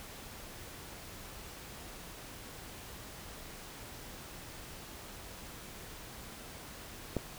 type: click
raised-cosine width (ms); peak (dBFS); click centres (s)
2; -18; 7.167
effects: pink hiss -48 dBFS RMS until 7.38 s